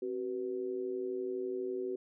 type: tone with amplitude modulation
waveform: sine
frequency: 376.8 Hz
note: F#4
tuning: 32 cents sharp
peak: -30 dBFS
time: 0.02-1.96 s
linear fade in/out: 5 ms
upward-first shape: sine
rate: 112 Hz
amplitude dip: 80%
effects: none